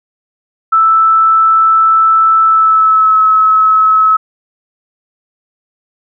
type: tone with pitch glide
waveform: sine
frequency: 1318.5 to 1291.4 Hz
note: E6 to E6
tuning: 0 to -36 cents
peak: -5 dBFS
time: 0.72-4.17 s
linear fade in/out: 10 ms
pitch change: -36 cents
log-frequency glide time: 2.44-3.2 s
effects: none